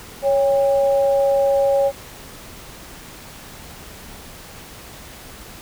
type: tone pair together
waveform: sine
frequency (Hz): 554.4 / 802.8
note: C#5 / G5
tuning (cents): 0 / +41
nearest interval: tritone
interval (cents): 641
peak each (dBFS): -14 / -24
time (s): 0.22-1.92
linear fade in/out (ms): 50
effects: pink hiss -39 dBFS RMS until 5.61 s